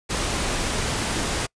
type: noise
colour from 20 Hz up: pink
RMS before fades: -25 dBFS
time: 0.09-1.47 s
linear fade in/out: 20 ms
effects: noise-tail reverb RT60 0.1 s tail -26 dB re dry + resampled to 22050 Hz